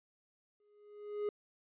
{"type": "tone with exponential growth", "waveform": "triangle", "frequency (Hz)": 415.5, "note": "G#4", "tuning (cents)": 1, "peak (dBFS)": -29, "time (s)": [0.6, 1.29], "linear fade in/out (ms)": 2, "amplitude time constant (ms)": 150, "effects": ["resampled to 8000 Hz"]}